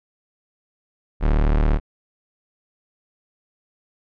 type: tone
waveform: 40% pulse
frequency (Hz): 37.49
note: D1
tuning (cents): +36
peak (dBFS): -14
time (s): 1.2-1.8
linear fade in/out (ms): 50
effects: low-pass 2000 Hz 12 dB/octave